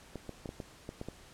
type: clicks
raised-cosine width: 2 ms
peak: -26 dBFS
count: 8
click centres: 0.157 / 0.293 / 0.458 / 0.491 / 0.602 / 0.891 / 1.014 / 1.086 s
effects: pink hiss -56 dBFS RMS until 1.33 s + low-pass 10000 Hz 12 dB/octave

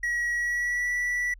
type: tone with pitch glide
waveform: triangle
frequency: 1915 to 1957.5 Hz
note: A#6 to B6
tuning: +46 to -16 cents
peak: -23 dBFS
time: 0.03-1.34 s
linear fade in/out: 5 ms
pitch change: +38 cents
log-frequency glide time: 0.33-0.93 s
effects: added 41 Hz sine -45 dBFS peak until 1.39 s

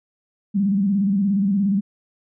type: tone with vibrato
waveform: sine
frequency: 198 Hz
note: G3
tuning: 18 cents sharp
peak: -16 dBFS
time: 0.54-1.81 s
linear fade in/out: 20 ms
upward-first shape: square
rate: 17 Hz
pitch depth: 73 cents each way
effects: none

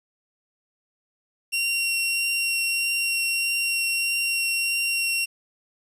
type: tone with vibrato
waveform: sawtooth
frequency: 2747 Hz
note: F7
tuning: 29 cents flat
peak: -19 dBFS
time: 1.52-5.26 s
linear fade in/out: 20 ms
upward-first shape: triangle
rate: 1.6 Hz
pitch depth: 9 cents each way
effects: resampled to 32000 Hz + 9-bit

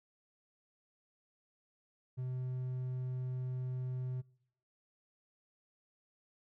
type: tone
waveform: triangle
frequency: 127.5 Hz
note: C3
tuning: 44 cents flat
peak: -34 dBFS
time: 2.17-4.22 s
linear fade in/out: 20 ms
effects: noise-tail reverb RT60 0.7 s tail -24 dB re dry

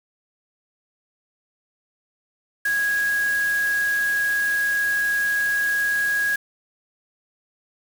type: tone in noise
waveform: sine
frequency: 1653 Hz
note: G#6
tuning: 9 cents flat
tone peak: -19 dBFS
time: 2.65-6.36 s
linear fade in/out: 5 ms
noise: white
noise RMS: -35 dBFS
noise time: 2.65-6.36 s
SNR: +13 dB
effects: none

